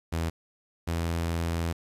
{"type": "tone pair in turn", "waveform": "sawtooth", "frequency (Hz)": [82.41, 83.75], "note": ["E2", "E2"], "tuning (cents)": [0, 28], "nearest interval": "unison", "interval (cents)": 28, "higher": "second", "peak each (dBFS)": -23, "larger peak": "neither", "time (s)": [[0.12, 0.3], [0.87, 1.73]], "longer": "second", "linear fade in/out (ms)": 10, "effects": ["resampled to 32000 Hz", "9-bit"]}